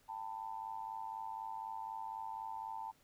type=tone with amplitude modulation; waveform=sine; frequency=890 Hz; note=A5; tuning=20 cents sharp; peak=-37 dBFS; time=0.08-2.92 s; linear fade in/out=20 ms; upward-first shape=sine; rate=104 Hz; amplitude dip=90%; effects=pink hiss -70 dBFS RMS until 3.03 s